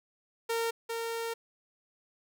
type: tone pair in turn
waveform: sawtooth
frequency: 459.4 / 459.4 Hz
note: A#4 / A#4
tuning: -25 / -25 cents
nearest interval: unison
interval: 0 cents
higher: neither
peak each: -25 / -29 dBFS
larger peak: first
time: 0.49-0.71 / 0.89-1.34 s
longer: second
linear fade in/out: 10 ms
effects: none